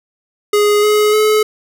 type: tone with pitch steps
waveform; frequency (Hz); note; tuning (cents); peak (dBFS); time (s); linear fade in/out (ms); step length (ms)
square; 415.3 / 421.8 / 428.5; G#4 / G#4 / A4; 0 / +27 / -46; -10; 0.53-1.43; 5; 300
effects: none